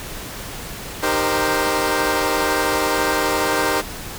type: chord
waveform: 15% pulse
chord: C minor seventh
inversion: first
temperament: equal with one note detuned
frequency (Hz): 306.8 / 392 / 466.2 / 523.3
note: Eb4 / G4 / Bb4 / C5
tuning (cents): -24 / 0 / 0 / 0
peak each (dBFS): -17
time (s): 1.02-3.82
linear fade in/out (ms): 20
effects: pink hiss -32 dBFS RMS until 4.18 s